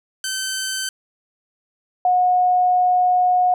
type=tone pair in turn; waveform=10% pulse / sine; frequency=1539 / 726.3 Hz; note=G6 / F#5; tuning=-32 / -32 cents; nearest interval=octave + minor second; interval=1300 cents; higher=first; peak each=-14 / -13 dBFS; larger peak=second; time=0.24-0.89 / 2.05-3.54 s; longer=second; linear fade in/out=2 ms; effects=none